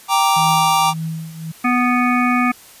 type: chord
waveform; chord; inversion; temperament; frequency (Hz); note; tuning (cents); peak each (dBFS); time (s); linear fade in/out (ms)
square; G minor; none; equal; 784 / 932.3 / 1174.7; G5 / Bb5 / D6; 0 / 0 / 0; -18; 0.08-0.94; 50
type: tone with tremolo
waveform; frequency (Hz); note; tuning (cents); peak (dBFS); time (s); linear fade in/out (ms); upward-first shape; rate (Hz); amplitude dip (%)
sine; 161.2; E3; -38; -20; 0.36-1.52; 10; triangle; 1.8; 80
type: harmonic tone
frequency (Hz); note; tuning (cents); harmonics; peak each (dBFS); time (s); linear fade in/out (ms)
246.9; B3; 0; 1 / 3 / 5 / 7 / 9 / 10; -16 / -23 / -19 / -28 / -22 / -27; 1.64-2.52; 10
effects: white hiss -43 dBFS RMS until 2.8 s + resampled to 32000 Hz